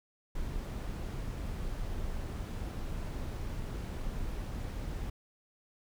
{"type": "noise", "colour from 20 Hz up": "brown", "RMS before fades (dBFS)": -37, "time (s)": [0.35, 5.1], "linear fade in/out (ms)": 5, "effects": []}